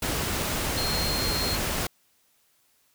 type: tone in noise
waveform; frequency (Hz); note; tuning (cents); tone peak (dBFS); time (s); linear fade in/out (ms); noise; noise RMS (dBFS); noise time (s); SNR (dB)
sine; 4222; C8; +15; -29; 0.77-1.56; 5; pink; -28; 0.02-1.87; -4
effects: white hiss -66 dBFS RMS until 2.94 s